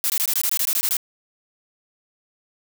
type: noise bursts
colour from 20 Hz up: blue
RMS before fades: -21 dBFS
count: 12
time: 0.04-0.968 s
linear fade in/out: 0 ms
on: 59 ms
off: 20 ms
effects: none